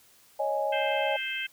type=chord; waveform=sine; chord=C# suspended second; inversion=none; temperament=equal; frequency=554.4 / 622.3 / 830.6 Hz; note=C#5 / D#5 / G#5; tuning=0 / 0 / 0 cents; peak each=-30 dBFS; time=0.39-1.17 s; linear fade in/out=10 ms
type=harmonic tone; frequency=523.3 Hz; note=C5; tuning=in tune; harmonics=3 / 4 / 5 / 6; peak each=-36 / -36 / -34 / -36 dBFS; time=0.72-1.47 s; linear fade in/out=10 ms
effects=white hiss -59 dBFS RMS until 1.52 s